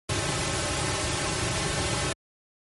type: noise with comb filter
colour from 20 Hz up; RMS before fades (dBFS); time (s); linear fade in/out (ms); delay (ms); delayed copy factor
pink; -27; 0.09-2.13; 5; 4.2; -1
effects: high-pass 60 Hz 12 dB/octave + MP3 48 kbps